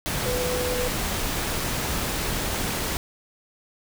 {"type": "tone in noise", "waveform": "sine", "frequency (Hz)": 497.2, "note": "B4", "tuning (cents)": 12, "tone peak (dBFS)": -26, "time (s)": [0.26, 0.88], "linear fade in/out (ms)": 0, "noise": "pink", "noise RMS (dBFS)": -27, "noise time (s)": [0.06, 2.97], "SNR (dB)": -2, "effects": []}